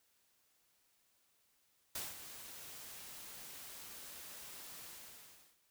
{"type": "noise with ADSR envelope", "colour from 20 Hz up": "white", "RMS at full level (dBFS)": -41, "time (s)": [1.95, 5.58], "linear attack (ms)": 5, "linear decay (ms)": 190, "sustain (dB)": -10, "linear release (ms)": 740, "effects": ["white hiss -75 dBFS RMS until 5.7 s"]}